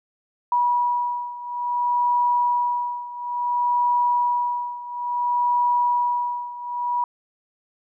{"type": "beating tone pair", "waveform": "sine", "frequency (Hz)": [970, 970.58], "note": ["B5", "B5"], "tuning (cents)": [-31, -30], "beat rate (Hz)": 0.58, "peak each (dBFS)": [-21, -24], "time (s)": [0.52, 7.04], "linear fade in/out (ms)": 2, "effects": []}